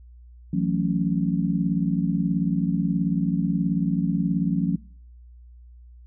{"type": "chord", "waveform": "sine", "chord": "F# minor seventh", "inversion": "third", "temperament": "just", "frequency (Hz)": [166.5, 185, 222, 277.5], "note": ["E3", "F#3", "A3", "C#4"], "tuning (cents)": [18, 0, 16, 2], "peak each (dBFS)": [-25, -24, -29, -28], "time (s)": [0.53, 4.76], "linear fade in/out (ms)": 5, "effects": ["noise-tail reverb RT60 0.6 s tail -25 dB re dry", "added 60 Hz sine -44 dBFS peak until 6.06 s"]}